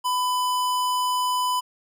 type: tone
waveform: square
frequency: 1000 Hz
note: B5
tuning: 21 cents sharp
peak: -22 dBFS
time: 0.04-1.61 s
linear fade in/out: 20 ms
effects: none